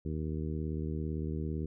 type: harmonic tone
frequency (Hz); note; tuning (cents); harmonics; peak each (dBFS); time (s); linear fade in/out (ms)
77.78; D#2; 0; 1 / 2 / 3 / 4 / 5 / 6; -36 / -37 / -41 / -42 / -43 / -49; 0.05-1.66; 5
effects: none